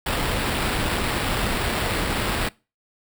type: noise with sample-and-hold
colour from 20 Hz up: pink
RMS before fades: -24 dBFS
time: 0.06-2.49 s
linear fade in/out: 5 ms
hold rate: 6300 Hz
effects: noise-tail reverb RT60 0.3 s tail -23 dB re dry